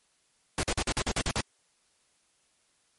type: noise bursts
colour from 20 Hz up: pink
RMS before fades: -28 dBFS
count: 9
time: 0.58-1.408 s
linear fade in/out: 2 ms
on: 52 ms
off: 45 ms
effects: white hiss -69 dBFS RMS until 2.98 s + MP3 48 kbps